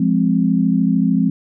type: chord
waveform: sine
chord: F minor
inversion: none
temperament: equal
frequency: 174.61 / 207.7 / 261.6 Hz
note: F3 / Ab3 / C4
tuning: 0 / 0 / 0 cents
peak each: -17 dBFS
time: 0-1.3 s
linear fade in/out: 5 ms
effects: none